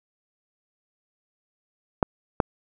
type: clicks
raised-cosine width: 1 ms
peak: -4 dBFS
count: 2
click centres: 2.028 / 2.402 s
effects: none